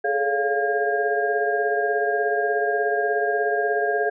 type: tone cluster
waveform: sine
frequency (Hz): 421.2 / 437.8 / 565 / 699 / 1620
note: G#4 / A4 / C#5 / F5 / G#6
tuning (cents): +24 / -9 / +33 / +1 / -43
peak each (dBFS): -24 / -30 / -30 / -24 / -26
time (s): 0.04-4.1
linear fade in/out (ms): 10
effects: none

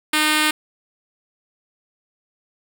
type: tone with notch filter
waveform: 5% pulse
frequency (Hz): 306.1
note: D#4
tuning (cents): -28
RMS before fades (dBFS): -18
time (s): 0.13-0.51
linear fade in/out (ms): 5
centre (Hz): 670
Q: 1.4
effects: none

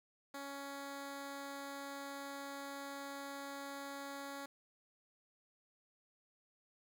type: tone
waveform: 10% pulse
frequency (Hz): 278.9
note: C#4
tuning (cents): +11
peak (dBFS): -36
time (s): 0.34-4.46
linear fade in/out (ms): 5
effects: none

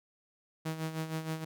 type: tone with tremolo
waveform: sawtooth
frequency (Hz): 159.4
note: D#3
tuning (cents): +42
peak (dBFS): -28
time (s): 0.65-1.45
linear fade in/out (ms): 10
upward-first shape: sine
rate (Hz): 6.4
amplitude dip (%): 65
effects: none

